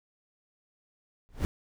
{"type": "noise with exponential growth", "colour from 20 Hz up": "brown", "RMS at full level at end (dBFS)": -22, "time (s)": [1.29, 1.45], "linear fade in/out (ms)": 0, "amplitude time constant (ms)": 33, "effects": []}